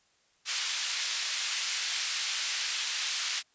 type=band-pass noise; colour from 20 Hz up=white; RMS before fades=-32 dBFS; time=0.45-3.43 s; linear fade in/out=50 ms; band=1900 to 5800 Hz; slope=12 dB/octave; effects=white hiss -68 dBFS RMS until 3.54 s + resampled to 16000 Hz